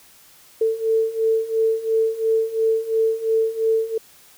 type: beating tone pair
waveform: sine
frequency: 444.5 / 447.4 Hz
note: A4 / A4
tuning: +18 / +29 cents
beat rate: 2.9 Hz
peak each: -22 / -19 dBFS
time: 0.61-3.98 s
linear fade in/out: 5 ms
effects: white hiss -50 dBFS RMS until 4.37 s